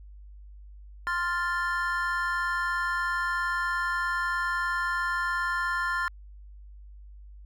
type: chord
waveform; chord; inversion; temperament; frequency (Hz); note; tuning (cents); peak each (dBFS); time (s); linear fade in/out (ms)
triangle; F major; second; equal; 1046.5 / 1396.9 / 1760; C6 / F6 / A6; 0 / 0 / 0; -29 / -28 / -29; 1.07-6.08; 0
effects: added 50 Hz sine -44 dBFS peak until 7.45 s